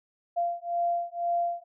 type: beating tone pair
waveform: sine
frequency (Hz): 690 / 692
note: F5 / F5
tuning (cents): -21 / -16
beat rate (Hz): 2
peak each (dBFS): -29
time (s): 0.36-1.64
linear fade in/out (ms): 20
effects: none